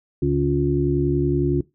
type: harmonic tone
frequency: 70.8 Hz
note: C#2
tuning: 37 cents sharp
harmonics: 1 / 2 / 4 / 5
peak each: -27 / -21 / -23 / -21 dBFS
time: 0.22-1.61 s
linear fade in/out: 5 ms
effects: noise-tail reverb RT60 0.2 s tail -20 dB re dry